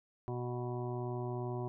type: harmonic tone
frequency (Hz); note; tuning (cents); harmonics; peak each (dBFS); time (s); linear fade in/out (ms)
122.7; B2; -11; 1 / 2 / 3 / 5 / 6 / 7 / 8 / 9; -38 / -46 / -40 / -49 / -47 / -57 / -48 / -60; 0.28-1.68; 0
effects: none